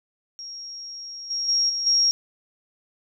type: tone with level steps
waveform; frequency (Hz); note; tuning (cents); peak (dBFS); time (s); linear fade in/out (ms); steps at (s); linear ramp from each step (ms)
sine; 5588; F8; 0; -34 / -24 / -18 / -24 / -16; 0.39-2.11; 0; 1.3 / 1.48 / 1.69 / 1.86; 10
effects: none